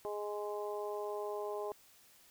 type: harmonic tone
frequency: 207.7 Hz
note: G#3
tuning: in tune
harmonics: 2 / 3 / 4 / 5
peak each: -39 / -43 / -45 / -47 dBFS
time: 0.05-1.72 s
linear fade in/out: 0 ms
effects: white hiss -63 dBFS RMS until 2.3 s